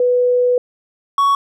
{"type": "tone pair in turn", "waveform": ["sine", "triangle"], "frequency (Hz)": [493.9, 1117.1], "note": ["B4", "C#6"], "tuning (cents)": [0, 13], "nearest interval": "octave + major second", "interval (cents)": 1413, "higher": "second", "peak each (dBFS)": [-11, -9], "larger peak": "second", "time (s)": [[0, 0.58], [1.18, 1.35]], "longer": "first", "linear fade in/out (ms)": 2, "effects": []}